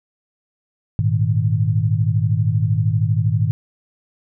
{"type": "chord", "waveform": "sine", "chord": "Ab suspended second", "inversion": "none", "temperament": "equal", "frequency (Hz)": [103.83, 116.54, 155.56], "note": ["Ab2", "Bb2", "Eb3"], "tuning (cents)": [0, 0, 0], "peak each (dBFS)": [-18, -19, -21], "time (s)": [0.99, 3.51], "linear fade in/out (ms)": 0, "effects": []}